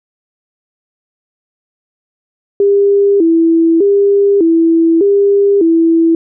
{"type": "tone with vibrato", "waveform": "sine", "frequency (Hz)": 363.7, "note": "F#4", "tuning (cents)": -30, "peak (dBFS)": -6, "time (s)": [2.6, 6.15], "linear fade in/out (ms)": 2, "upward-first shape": "square", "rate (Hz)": 0.83, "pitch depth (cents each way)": 170, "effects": []}